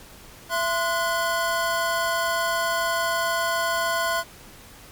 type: tone cluster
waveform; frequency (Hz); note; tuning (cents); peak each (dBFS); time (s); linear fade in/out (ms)
square; 671 / 1039 / 1460; E5 / C6 / F#6; +31 / -12 / -24; -27; 0.49-4.24; 50
effects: pink hiss -46 dBFS RMS until 4.91 s + MP3 96 kbps